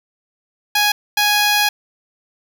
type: tone bursts at uneven times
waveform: 10% pulse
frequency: 830.6 Hz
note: G#5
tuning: in tune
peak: -5 dBFS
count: 2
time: 0.75-0.92 / 1.17-1.69 s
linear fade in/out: 5 ms
effects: none